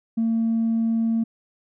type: tone with tanh clipping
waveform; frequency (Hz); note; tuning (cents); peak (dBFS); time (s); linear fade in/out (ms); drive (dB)
triangle; 226.9; A#3; -47; -19; 0.17-1.24; 10; 5
effects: none